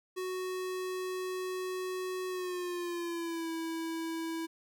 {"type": "tone with pitch glide", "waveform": "square", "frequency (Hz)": [370, 327.7], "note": ["F#4", "E4"], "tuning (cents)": [0, -10], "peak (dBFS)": -35, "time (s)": [0.16, 4.47], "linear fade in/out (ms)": 20, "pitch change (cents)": -210, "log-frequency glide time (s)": [2.28, 3.5], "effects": []}